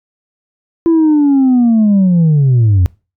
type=linear sweep; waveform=sine; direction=down; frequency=336.4 to 85 Hz; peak=-4 dBFS; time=0.86-2.86 s; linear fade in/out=0 ms; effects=noise-tail reverb RT60 0.3 s tail -24 dB re dry + tanh soft clip ceiling -5 dBFS